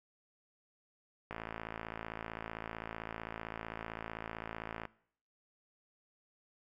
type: click train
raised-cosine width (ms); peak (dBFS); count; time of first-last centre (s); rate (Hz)
0.5; -25; 198; 1.31-4.853; 55.6
effects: noise-tail reverb RT60 0.6 s tail -21 dB re dry